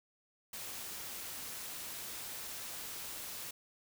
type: noise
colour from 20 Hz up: white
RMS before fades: -44 dBFS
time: 0.53-3.51 s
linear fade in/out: 5 ms
effects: none